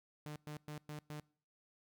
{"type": "tone bursts", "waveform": "sawtooth", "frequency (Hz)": 150.3, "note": "D3", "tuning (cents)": 40, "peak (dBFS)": -40, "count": 5, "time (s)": [0.26, 1.2], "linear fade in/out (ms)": 0, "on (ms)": 100, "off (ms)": 110, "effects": ["noise-tail reverb RT60 0.5 s tail -24 dB re dry"]}